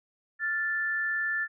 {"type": "tone pair together", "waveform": "sine", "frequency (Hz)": [1396.9, 1758.7], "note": ["F6", "A6"], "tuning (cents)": [0, -1], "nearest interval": "major third", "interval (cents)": 399, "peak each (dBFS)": [-35, -27], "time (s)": [0.39, 1.48], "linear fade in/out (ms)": 50, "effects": []}